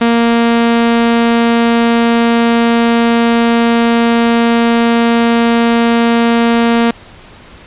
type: tone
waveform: sawtooth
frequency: 233.1 Hz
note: A#3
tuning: in tune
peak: -4 dBFS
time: 0.01-6.91 s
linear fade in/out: 5 ms
effects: pink hiss -37 dBFS RMS until 7.66 s + resampled to 8000 Hz